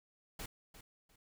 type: noise with echo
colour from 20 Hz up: pink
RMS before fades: -44 dBFS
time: 0.39-0.46 s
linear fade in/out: 5 ms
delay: 350 ms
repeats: 2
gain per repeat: -12 dB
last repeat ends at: 1.16 s
effects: none